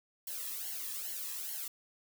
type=noise with flanger; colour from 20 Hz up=blue; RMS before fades=-40 dBFS; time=0.27-1.68 s; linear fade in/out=5 ms; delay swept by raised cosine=0.81 to 1.38 ms; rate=2.4 Hz; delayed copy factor=-0.85; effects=none